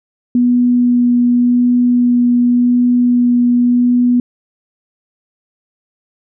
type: tone with vibrato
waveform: sine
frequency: 243.9 Hz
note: B3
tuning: 21 cents flat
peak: -8 dBFS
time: 0.35-4.2 s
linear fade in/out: 2 ms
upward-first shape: sine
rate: 0.89 Hz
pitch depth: 8 cents each way
effects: none